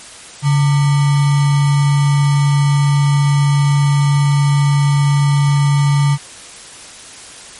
sine tone with sample-and-hold, 142.5 Hz, C#3, 48 cents sharp, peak -9 dBFS, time 0.42-6.18 s, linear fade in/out 50 ms, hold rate 1050 Hz, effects white hiss -35 dBFS RMS until 7.59 s + MP3 48 kbps

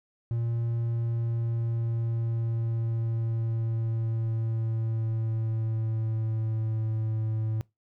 triangle tone with pitch glide, 116.54 to 110 Hz, A#2 to A2, 0 to 0 cents, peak -24 dBFS, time 0.31-7.61 s, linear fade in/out 0 ms, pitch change -100 cents, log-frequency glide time 0.75-7.21 s, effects noise-tail reverb RT60 0.2 s tail -23 dB re dry

